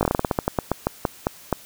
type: slowing click train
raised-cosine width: 1 ms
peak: -5 dBFS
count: 17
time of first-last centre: 0.01-1.527 s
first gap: 19 ms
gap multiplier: 1.19
effects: white hiss -46 dBFS RMS until 1.65 s